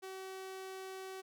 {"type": "tone", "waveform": "sawtooth", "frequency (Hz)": 380, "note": "F#4", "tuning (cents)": 46, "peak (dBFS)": -40, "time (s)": [0.02, 1.22], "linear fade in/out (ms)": 20, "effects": []}